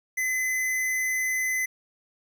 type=tone; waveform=square; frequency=2030 Hz; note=B6; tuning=47 cents sharp; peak=-25 dBFS; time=0.17-1.66 s; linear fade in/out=10 ms; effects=none